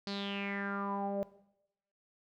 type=tone with low-pass filter sweep; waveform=sawtooth; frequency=199.6 Hz; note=G3; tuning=32 cents sharp; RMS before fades=-37 dBFS; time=0.07-1.23 s; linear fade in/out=0 ms; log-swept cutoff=4600 to 580 Hz; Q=7.2; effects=noise-tail reverb RT60 0.8 s tail -17 dB re dry